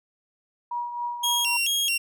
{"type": "tone with tremolo", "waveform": "sine", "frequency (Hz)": 959, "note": "A#5", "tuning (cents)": 49, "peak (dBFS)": -25, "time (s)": [0.71, 1.57], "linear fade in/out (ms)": 5, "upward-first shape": "triangle", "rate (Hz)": 3.7, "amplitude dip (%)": 60}
{"type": "tone with vibrato", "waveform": "sawtooth", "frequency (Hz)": 3000, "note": "F#7", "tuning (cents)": 23, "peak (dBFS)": -19, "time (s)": [1.23, 1.98], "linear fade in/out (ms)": 10, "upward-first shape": "square", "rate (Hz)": 2.3, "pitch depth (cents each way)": 150}
{"effects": []}